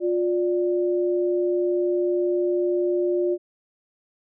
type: tone pair together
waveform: sine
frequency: 354.6 / 587.3 Hz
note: F4 / D5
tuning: +26 / 0 cents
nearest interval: major sixth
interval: 874 cents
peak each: -20 / -28 dBFS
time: 0-3.38 s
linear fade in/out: 50 ms
effects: none